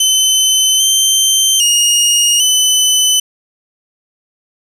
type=tone with pitch steps; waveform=20% pulse; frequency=3053 / 3116 / 2859 / 3018 Hz; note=G7 / G7 / F7 / F#7; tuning=-46 / -11 / +40 / +34 cents; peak=-3 dBFS; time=0-3.2 s; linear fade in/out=5 ms; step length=800 ms; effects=none